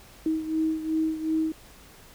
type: beating tone pair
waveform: sine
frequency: 316.6 / 319.3 Hz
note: D#4 / D#4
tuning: +30 / +45 cents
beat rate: 2.7 Hz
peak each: -25 / -30 dBFS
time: 0.26-1.52 s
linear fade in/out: 2 ms
effects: added 50 Hz sine -56 dBFS peak until 2.14 s + pink hiss -51 dBFS RMS until 2.14 s